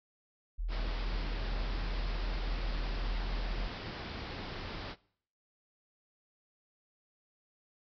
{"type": "tone", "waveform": "sine", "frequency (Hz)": 40.81, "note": "E1", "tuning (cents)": -17, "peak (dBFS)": -32, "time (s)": [0.58, 3.68], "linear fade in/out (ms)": 20}
{"type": "low-pass noise", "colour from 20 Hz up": "pink", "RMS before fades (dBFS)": -42, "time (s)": [0.68, 4.96], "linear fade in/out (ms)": 50, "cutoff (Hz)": 5200, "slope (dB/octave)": 96}
{"effects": ["noise-tail reverb RT60 0.6 s tail -22 dB re dry"]}